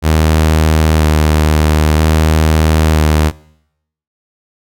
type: tone with vibrato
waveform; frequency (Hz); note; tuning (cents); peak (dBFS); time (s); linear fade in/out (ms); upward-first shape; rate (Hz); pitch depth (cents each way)
sawtooth; 77.78; D#2; 0; -4; 0.02-3.32; 50; square; 0.51; 18
effects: noise-tail reverb RT60 0.8 s tail -23 dB re dry